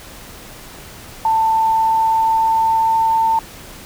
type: tone with pitch glide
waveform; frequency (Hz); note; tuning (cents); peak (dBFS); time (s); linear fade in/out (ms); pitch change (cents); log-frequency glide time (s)
sine; 890 to 897.7; A5 to A5; +20 to +34; -12; 1.25-3.39; 2; +14; 1.54-3.13
effects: pink hiss -37 dBFS RMS until 3.85 s